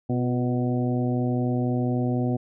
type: harmonic tone with a mistuned harmonic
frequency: 124 Hz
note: B2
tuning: 7 cents sharp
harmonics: 1 / 2 / 3 / 4 / 5 / 6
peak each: -25 / -25 / -32 / -35 / -36 / -36 dBFS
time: 0.09-2.37 s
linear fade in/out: 10 ms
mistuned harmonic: 3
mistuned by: -48 cents
effects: none